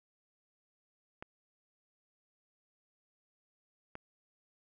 clicks, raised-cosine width 0.5 ms, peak -28 dBFS, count 2, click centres 1.225 / 3.954 s, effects none

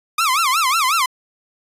sawtooth tone with vibrato, 1176 Hz, D6, 2 cents sharp, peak -11 dBFS, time 0.18-1.06 s, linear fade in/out 5 ms, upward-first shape sine, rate 5.5 Hz, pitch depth 260 cents each way, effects resampled to 32000 Hz

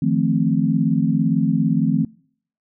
sine chord, F dominant seventh, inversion third, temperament equal with one note detuned, 155.56 / 173.21 / 220 / 261.6 Hz, Eb3 / F3 / A3 / C4, 0 / -14 / 0 / 0 cents, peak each -21 dBFS, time 0.02-2.05 s, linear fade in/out 5 ms, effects noise-tail reverb RT60 0.6 s tail -26 dB re dry

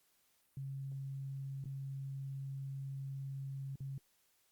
sine tone with dropouts, 136.3 Hz, C#3, 29 cents flat, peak -40 dBFS, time 0.57-3.98 s, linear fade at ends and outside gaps 2 ms, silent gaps 1.641-1.656 / 3.757-3.804 s, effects white hiss -74 dBFS RMS until 4.51 s + Opus 48 kbps

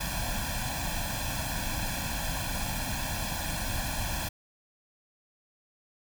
pink noise with comb filter, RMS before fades -32 dBFS, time 0-4.29 s, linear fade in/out 10 ms, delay 1.2 ms, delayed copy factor +0.95, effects none

